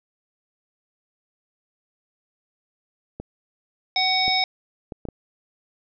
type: clicks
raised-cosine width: 2 ms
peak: -19 dBFS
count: 5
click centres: 3.2 / 4.28 / 4.922 / 5.053 / 5.087 s
type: harmonic tone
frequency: 750 Hz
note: F#5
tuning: 23 cents sharp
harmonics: 1 / 3 / 5 / 7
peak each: -24 / -24 / -24 / -24 dBFS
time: 3.96-4.44 s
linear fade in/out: 2 ms
effects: none